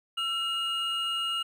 triangle tone pair together, 1346 / 2857 Hz, E6 / F7, +36 / +39 cents, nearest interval octave + minor second, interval 1303 cents, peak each -32 / -27 dBFS, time 0.17-1.43 s, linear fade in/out 10 ms, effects none

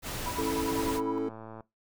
pink noise, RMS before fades -36 dBFS, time 0.02-1.01 s, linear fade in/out 50 ms
sine tone with tremolo, 980 Hz, B5, 14 cents flat, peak -32 dBFS, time 0.26-1.18 s, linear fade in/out 0 ms, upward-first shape sine, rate 9.9 Hz, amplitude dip 100%
triangle chord, A major, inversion first, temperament just, 275 / 330 / 440 Hz, C#4 / E4 / A4, -14 / +2 / 0 cents, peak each -31 / -32 / -30 dBFS, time 0.38-1.29 s, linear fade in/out 5 ms
click train, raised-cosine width 1 ms, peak -30 dBFS, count 95, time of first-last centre 0.76-1.607 s, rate 111 Hz
effects noise-tail reverb RT60 0.2 s tail -20 dB re dry

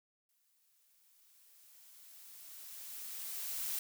blue noise with exponential growth, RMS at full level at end -37 dBFS, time 0.29-3.79 s, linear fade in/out 2 ms, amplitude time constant 760 ms, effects none

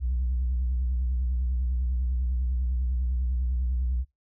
sine tone with vibrato, 62.3 Hz, B1, 16 cents sharp, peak -22 dBFS, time 0-4.05 s, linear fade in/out 50 ms, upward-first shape sine, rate 10 Hz, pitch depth 100 cents each way, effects noise-tail reverb RT60 0.2 s tail -22 dB re dry + tanh soft clip ceiling -21 dBFS

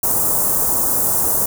white band-stop noise, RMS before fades -17 dBFS, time 0.03-1.46 s, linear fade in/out 5 ms, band 1100 to 7700 Hz, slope 24 dB/octave, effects none

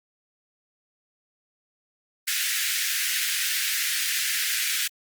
pink high-pass noise, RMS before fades -26 dBFS, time 2.27-4.88 s, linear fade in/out 10 ms, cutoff 1600 Hz, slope 48 dB/octave, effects Opus 32 kbps

